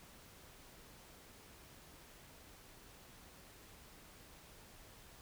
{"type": "silence", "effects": ["pink hiss -59 dBFS RMS until 5.21 s"]}